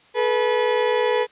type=tone pair together; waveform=35% pulse; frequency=428.8 / 488.5 Hz; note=A4 / B4; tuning=-45 / -19 cents; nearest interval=major second; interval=226 cents; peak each=-20 / -18 dBFS; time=0.14-1.27 s; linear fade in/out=50 ms; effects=white hiss -54 dBFS RMS until 1.31 s + resampled to 8000 Hz